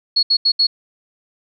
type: tone bursts at uneven times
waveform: sine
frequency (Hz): 4344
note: C#8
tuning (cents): -36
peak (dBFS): -11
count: 4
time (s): 0.16-0.23 / 0.3-0.37 / 0.45-0.52 / 0.59-0.67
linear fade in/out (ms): 10
effects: none